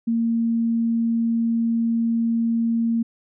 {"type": "tone", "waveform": "sine", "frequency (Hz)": 230, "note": "A#3", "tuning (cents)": -23, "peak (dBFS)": -18, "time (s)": [0.07, 3.03], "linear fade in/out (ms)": 10, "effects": []}